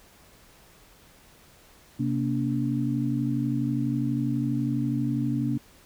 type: tone cluster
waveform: sine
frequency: 130.2 / 234.3 / 286.5 Hz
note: C3 / A#3 / D4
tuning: -8 / +9 / -43 cents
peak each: -28 dBFS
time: 1.99-5.58 s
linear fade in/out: 10 ms
effects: pink hiss -55 dBFS RMS until 5.85 s